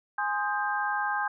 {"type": "chord", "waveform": "sine", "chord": "Ab major seventh", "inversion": "none", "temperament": "equal with one note detuned", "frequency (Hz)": [830.6, 1046.5, 1244.5, 1584.4], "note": ["Ab5", "C6", "Eb6", "G6"], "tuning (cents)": [0, 0, 0, 18], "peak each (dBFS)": [-30, -34, -35, -30], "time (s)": [0.18, 1.28], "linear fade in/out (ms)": 5, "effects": []}